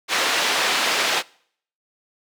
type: band-pass noise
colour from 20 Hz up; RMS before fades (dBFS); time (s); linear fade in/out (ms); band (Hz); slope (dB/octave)
white; -21; 0.08-1.23; 50; 380 to 3700; 12
effects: noise-tail reverb RT60 0.6 s tail -24 dB re dry